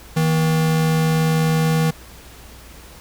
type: tone pair together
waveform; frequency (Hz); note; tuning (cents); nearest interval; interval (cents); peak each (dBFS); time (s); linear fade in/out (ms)
square; 159.73 / 240; D#3 / B3; +46 / -49; perfect fifth; 705; -16 / -28; 0.16-1.91; 10
effects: added 60 Hz sine -43 dBFS peak until 3 s + pink hiss -43 dBFS RMS until 3 s